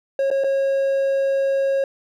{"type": "tone with dropouts", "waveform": "triangle", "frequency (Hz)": 545, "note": "C#5", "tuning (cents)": -29, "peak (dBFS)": -15, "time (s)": [0.19, 1.84], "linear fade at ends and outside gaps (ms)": 2, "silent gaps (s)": [[0.303, 0.312], [0.438, 0.443]], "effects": []}